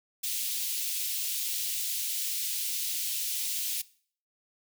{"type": "high-pass noise", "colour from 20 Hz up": "white", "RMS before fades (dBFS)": -32, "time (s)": [0.23, 3.82], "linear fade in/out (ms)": 10, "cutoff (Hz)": 2700, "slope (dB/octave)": 24, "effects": ["noise-tail reverb RT60 0.5 s tail -20 dB re dry"]}